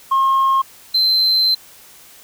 sine tone pair in turn, 1074 / 4094 Hz, C6 / C8, +45 / -38 cents, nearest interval octave + major seventh, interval 2317 cents, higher second, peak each -10 dBFS, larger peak neither, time 0.11-0.62 / 0.94-1.55 s, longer second, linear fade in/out 10 ms, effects tanh soft clip ceiling -10 dBFS + white hiss -44 dBFS RMS until 2.23 s

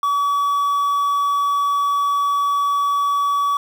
triangle tone with quantisation, 1139 Hz, C#6, 47 cents sharp, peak -14 dBFS, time 0.03-3.57 s, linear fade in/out 2 ms, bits 7, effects none

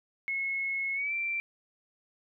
sine tone with pitch glide, 2180 to 2350 Hz, C#7 to D7, -29 to +1 cents, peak -29 dBFS, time 0.28-1.4 s, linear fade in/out 0 ms, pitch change +130 cents, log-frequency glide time 0.94-1.13 s, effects none

